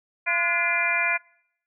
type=harmonic tone with a mistuned harmonic; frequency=342.2 Hz; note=F4; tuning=35 cents flat; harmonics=2 / 3 / 4 / 5 / 6 / 7; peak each=-32 / -32 / -29 / -29 / -27 / -24 dBFS; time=0.26-1.18 s; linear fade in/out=20 ms; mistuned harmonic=4; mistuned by=+92 cents; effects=noise-tail reverb RT60 0.7 s tail -24 dB re dry